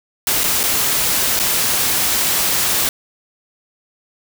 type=noise with dropouts; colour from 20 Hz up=white; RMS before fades=-17 dBFS; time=0.27-2.89 s; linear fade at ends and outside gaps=1 ms; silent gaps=0.435-0.44 / 0.632-0.637 / 1.391-1.398 s; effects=none